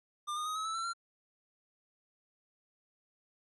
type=tone with pitch steps; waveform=square; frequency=1199 / 1226.3 / 1254.3 / 1282.8 / 1312.1 / 1342 / 1372.5 Hz; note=D6 / D#6 / D#6 / E6 / E6 / E6 / F6; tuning=+36 / -26 / +14 / -48 / -8 / +31 / -31 cents; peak=-35 dBFS; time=0.27-0.935 s; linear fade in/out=20 ms; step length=95 ms; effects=resampled to 24000 Hz